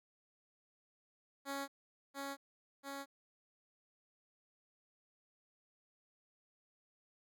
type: tone with echo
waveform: 10% pulse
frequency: 277.2 Hz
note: C#4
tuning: in tune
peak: -31 dBFS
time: 1.45-1.68 s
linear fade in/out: 50 ms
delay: 690 ms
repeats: 2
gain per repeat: -2 dB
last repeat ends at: 3.06 s
effects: none